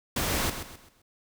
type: noise with echo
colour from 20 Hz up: pink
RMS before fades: -28 dBFS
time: 0.16-0.5 s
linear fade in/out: 5 ms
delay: 130 ms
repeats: 4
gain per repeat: -9 dB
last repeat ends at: 1.02 s
effects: none